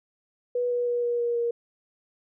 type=tone with pitch steps; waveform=sine; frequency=489.3 / 485.6 / 482 / 478.4 / 474.8 / 471.3 Hz; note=B4 / B4 / B4 / A#4 / A#4 / A#4; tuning=-16 / -29 / -42 / +45 / +32 / +19 cents; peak=-23 dBFS; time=0.55-1.51 s; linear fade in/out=5 ms; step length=160 ms; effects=none